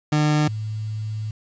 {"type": "tone pair in turn", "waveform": ["30% pulse", "sine"], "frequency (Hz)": [150.7, 108.05], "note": ["D3", "A2"], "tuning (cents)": [45, -31], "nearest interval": "tritone", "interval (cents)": 576, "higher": "first", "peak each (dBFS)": [-14, -25], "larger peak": "first", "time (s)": [[0.12, 0.48], [0.48, 1.31]], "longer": "second", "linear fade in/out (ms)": 5, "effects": ["resampled to 16000 Hz", "8-bit"]}